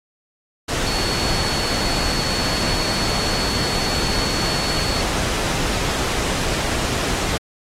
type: tone in noise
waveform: sine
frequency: 4409 Hz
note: C#8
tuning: 10 cents flat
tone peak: -25 dBFS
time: 0.86-5.02 s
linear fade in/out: 10 ms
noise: pink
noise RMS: -22 dBFS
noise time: 0.68-7.38 s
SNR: -6 dB
effects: low-pass 8000 Hz 12 dB/octave + AAC 48 kbps